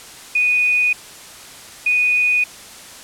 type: tone pair in turn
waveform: sine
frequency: 2477 / 2477 Hz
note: D#7 / D#7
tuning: -8 / -8 cents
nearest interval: unison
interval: 0 cents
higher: neither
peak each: -13 dBFS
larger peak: neither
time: 0.35-0.93 / 1.86-2.44 s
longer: neither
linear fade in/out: 5 ms
effects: white hiss -38 dBFS RMS until 3.03 s + low-pass 10000 Hz 12 dB/octave